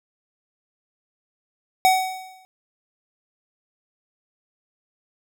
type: tone with exponential decay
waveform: square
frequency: 751 Hz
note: F#5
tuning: 26 cents sharp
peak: -12 dBFS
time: 1.85-2.45 s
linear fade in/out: 0 ms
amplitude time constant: 130 ms
effects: none